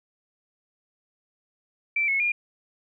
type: tone with pitch steps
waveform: sine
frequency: 2335 / 2188 / 2415 Hz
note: D7 / C#7 / D7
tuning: -11 / -23 / +48 cents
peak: -21 dBFS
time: 1.96-2.32 s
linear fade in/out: 5 ms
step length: 120 ms
effects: none